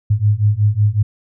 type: beating tone pair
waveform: sine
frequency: 102 / 107.4 Hz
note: G#2 / A2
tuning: -31 / -41 cents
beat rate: 5.4 Hz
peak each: -15 / -14 dBFS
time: 0.1-1.03 s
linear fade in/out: 10 ms
effects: none